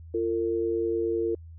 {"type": "tone pair together", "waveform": "sine", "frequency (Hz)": [343.6, 453.4], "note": ["F4", "A#4"], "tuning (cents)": [-28, -48], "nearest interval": "perfect fourth", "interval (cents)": 480, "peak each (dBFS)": -27, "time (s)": [0.14, 1.35], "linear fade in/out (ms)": 5, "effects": ["added 82 Hz sine -42 dBFS peak until 1.58 s"]}